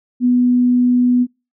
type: tone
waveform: sine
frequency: 246.9 Hz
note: B3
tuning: in tune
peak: -10 dBFS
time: 0.2-1.27 s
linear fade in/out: 50 ms
effects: noise-tail reverb RT60 0.3 s tail -25 dB re dry